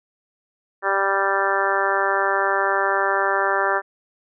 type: harmonic tone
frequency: 196 Hz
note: G3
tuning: in tune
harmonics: 2 / 3 / 4 / 5 / 6 / 7 / 8 / 9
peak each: -26 / -26 / -26 / -26 / -26 / -26 / -26 / -26 dBFS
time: 0.82-3.82 s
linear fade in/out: 50 ms
effects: none